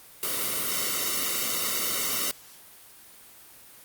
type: noise with comb filter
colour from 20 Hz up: white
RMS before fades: -28 dBFS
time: 0.23-2.31 s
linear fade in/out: 0 ms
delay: 1.2 ms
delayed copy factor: -0.8
effects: white hiss -50 dBFS RMS until 3.84 s + Opus 32 kbps